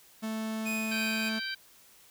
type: tone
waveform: 45% pulse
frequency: 220 Hz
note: A3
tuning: in tune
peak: -32 dBFS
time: 0.22-1.4 s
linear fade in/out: 20 ms
type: tone with tremolo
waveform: 45% pulse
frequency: 2489 Hz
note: D#7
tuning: in tune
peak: -32 dBFS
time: 0.65-1.3 s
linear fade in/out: 20 ms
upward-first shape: sine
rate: 3.3 Hz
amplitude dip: 30%
type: harmonic tone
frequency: 778 Hz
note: G5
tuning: 13 cents flat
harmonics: 2 / 3 / 4 / 5 / 6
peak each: -36 / -41 / -41 / -43 / -39 dBFS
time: 0.91-1.55 s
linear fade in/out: 10 ms
effects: white hiss -58 dBFS RMS until 2.1 s